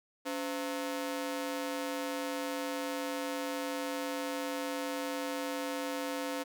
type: ring-modulated tone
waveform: sawtooth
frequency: 398.6 Hz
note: G4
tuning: 29 cents sharp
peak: -27 dBFS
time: 0.25-6.44 s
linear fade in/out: 20 ms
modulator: 115 Hz
effects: none